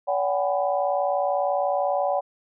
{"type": "tone cluster", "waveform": "sine", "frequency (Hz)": [571, 745, 805, 997], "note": ["D5", "F#5", "G5", "B5"], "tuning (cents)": [-49, 12, 46, 16], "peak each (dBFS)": [-24, -25, -29, -32], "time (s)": [0.07, 2.21], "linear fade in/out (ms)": 20, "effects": []}